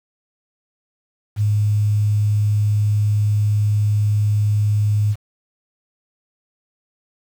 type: tone with quantisation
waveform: sine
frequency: 104.7 Hz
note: G#2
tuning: 15 cents sharp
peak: -14 dBFS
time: 1.36-5.16 s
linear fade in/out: 50 ms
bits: 7
effects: none